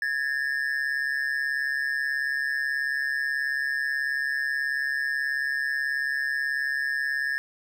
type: ring-modulated tone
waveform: triangle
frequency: 1733 Hz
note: A6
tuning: 27 cents flat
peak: -20 dBFS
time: 0.02-7.38 s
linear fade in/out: 0 ms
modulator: 69.2 Hz
effects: none